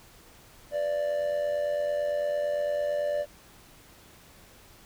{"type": "tone with amplitude modulation", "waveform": "triangle", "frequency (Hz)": 587.3, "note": "D5", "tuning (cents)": 0, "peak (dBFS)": -21, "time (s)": [0.71, 3.26], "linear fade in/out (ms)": 50, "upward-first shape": "sine", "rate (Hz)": 88.9, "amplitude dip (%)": 60, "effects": ["pink hiss -54 dBFS RMS until 4.85 s"]}